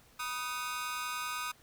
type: tone with amplitude modulation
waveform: sawtooth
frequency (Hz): 1244.5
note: D#6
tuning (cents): 0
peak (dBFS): -27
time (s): 0.19-1.52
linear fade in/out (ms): 10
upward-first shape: sine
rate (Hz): 270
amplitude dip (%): 100
effects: pink hiss -62 dBFS RMS until 1.62 s